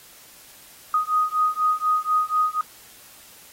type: beating tone pair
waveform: sine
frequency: 1244.5 / 1248.6 Hz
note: D#6 / D#6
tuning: 0 / +6 cents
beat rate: 4.1 Hz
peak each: -22 dBFS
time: 0.94-2.61 s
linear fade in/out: 2 ms
effects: white hiss -48 dBFS RMS until 3.52 s + AAC 48 kbps